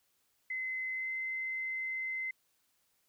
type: tone with pitch glide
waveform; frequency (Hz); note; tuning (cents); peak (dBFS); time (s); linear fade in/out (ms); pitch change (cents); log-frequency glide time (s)
sine; 2048 to 2062; C7 to C7; -38 to -26; -34; 0.5-2.31; 5; +12; 0.94-1.1
effects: white hiss -75 dBFS RMS until 3.08 s